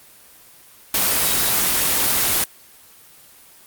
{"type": "tone in noise", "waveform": "sine", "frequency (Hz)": 3841, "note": "B7", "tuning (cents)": -49, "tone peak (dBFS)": -29, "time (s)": [1.26, 1.52], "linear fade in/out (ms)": 2, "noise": "white", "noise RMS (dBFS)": -18, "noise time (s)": [0.94, 2.44], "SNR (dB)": -14, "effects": ["white hiss -47 dBFS RMS until 3.66 s", "Opus 24 kbps"]}